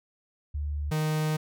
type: tone pair in turn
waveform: sine / 45% pulse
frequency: 73.42 / 154.81 Hz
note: D2 / D#3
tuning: 0 / -8 cents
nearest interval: octave + minor second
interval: 1292 cents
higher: second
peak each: -28 / -25 dBFS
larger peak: second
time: 0.54-0.91 / 0.91-1.37 s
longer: second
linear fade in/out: 10 ms
effects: none